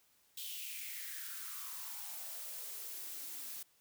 blue noise with high-pass filter sweep, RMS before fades -45 dBFS, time 0.37-3.63 s, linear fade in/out 5 ms, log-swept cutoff 3300 to 210 Hz, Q 4.6, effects white hiss -71 dBFS RMS until 3.8 s

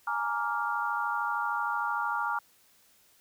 sine chord, Bb dominant seventh, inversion third, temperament just, 839.1 / 932.3 / 1165.4 / 1398.5 Hz, Ab5 / Bb5 / D6 / F6, +18 / 0 / -14 / +2 cents, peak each -35 / -33 / -34 / -32 dBFS, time 0.07-2.39 s, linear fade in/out 5 ms, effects white hiss -63 dBFS RMS until 3.2 s

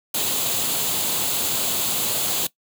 white noise with comb filter, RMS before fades -23 dBFS, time 0.14-2.47 s, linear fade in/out 5 ms, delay 0.27 ms, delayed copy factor +0.55, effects noise-tail reverb RT60 0.1 s tail -19 dB re dry + high-pass 100 Hz 12 dB/octave

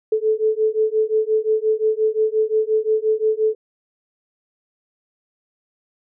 sine beating tone pair, 432.7 / 438.4 Hz, A4 / A4, -29 / -6 cents, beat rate 5.7 Hz, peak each -19 dBFS, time 0.12-3.55 s, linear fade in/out 5 ms, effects none

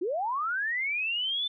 sine linear sweep, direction up, 320.4 to 3561 Hz, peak -27 dBFS, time 0.01-1.48 s, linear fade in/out 10 ms, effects none

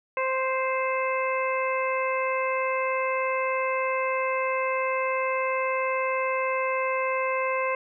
harmonic tone, 523.3 Hz, C5, in tune, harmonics 1 / 2 / 3 / 4 / 5, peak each -27 / -28 / -37 / -32 / -34 dBFS, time 0.17-7.75 s, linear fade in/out 2 ms, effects none

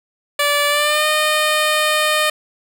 10% pulse tone with pitch glide, 580 to 611.7 Hz, D5 to D#5, -22 to -30 cents, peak -6 dBFS, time 0.39-2.3 s, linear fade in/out 5 ms, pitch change +92 cents, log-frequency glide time 0.68-1.06 s, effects none

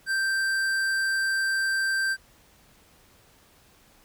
sine tone with tanh clipping, 1568 Hz, G6, in tune, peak -25 dBFS, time 0.06-2.17 s, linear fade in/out 50 ms, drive 15 dB, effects pink hiss -58 dBFS RMS until 4.04 s

